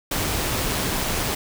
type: noise with amplitude modulation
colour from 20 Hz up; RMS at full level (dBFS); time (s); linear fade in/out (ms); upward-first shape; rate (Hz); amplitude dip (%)
pink; -23; 0.11-1.35; 5; sine; 154; 30
effects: none